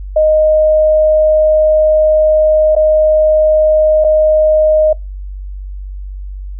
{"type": "tone with dropouts", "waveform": "sine", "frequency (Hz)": 620, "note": "D#5", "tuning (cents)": -6, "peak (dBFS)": -6, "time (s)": [0.16, 4.93], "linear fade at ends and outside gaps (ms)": 5, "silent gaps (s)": [[2.752, 2.763], [4.041, 4.045]], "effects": ["noise-tail reverb RT60 0.2 s tail -24 dB re dry", "added 48 Hz sine -22 dBFS peak until 6.59 s"]}